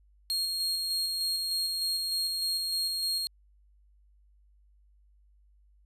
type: tone with tremolo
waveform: 40% pulse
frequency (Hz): 4257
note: C8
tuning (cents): +29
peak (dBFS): -26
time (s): 0.3-3.27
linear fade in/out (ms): 0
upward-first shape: square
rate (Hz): 3.3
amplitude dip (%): 25
effects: added 50 Hz sine -59 dBFS peak until 5.85 s + resampled to 32000 Hz